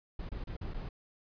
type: noise with dropouts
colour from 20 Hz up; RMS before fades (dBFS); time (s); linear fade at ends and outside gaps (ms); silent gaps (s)
brown; -39; 0.19-0.89; 5; 0.291-0.317 / 0.44-0.471 / 0.567-0.611 / 0.738-0.742
effects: resampled to 11025 Hz